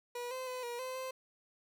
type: tone with pitch steps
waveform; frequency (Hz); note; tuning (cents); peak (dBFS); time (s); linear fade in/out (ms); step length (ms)
30% pulse; 484.9 / 516 / 506 / 478.3 / 515 / 520; B4 / C5 / B4 / A#4 / C5 / C5; -32 / -24 / +42 / +44 / -28 / -11; -36; 0.15-1.11; 5; 160
effects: none